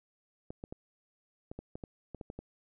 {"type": "clicks", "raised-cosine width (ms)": 2, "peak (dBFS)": -28, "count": 11, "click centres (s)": [0.505, 0.639, 0.725, 1.515, 1.59, 1.755, 1.838, 2.147, 2.212, 2.301, 2.39], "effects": []}